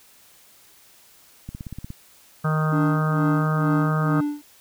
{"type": "click train", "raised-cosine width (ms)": 5, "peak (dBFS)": -21, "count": 8, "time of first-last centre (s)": [1.49, 1.904], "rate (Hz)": 16.9}
{"type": "harmonic tone", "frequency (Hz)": 155.56, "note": "D#3", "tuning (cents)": 0, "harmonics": [1, 3, 4, 5, 6, 7, 8, 9, 10], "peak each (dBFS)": [-20, -33, -33, -37, -38, -36, -28, -37, -35], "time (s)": [2.44, 4.21], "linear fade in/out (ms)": 10}
{"type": "tone with tremolo", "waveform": "triangle", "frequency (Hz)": 293.7, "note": "D4", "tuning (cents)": 0, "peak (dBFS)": -18, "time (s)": [2.72, 4.42], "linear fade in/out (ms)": 10, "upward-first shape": "sine", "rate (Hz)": 2.2, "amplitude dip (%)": 95}
{"effects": ["white hiss -53 dBFS RMS until 4.6 s"]}